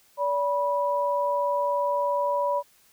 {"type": "tone pair together", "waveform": "sine", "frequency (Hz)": [575, 978], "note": ["D5", "B5"], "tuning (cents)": [-37, -17], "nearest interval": "major sixth", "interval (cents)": 920, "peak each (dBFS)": -25, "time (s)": [0.17, 2.63], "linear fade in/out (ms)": 50, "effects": ["white hiss -60 dBFS RMS until 2.92 s"]}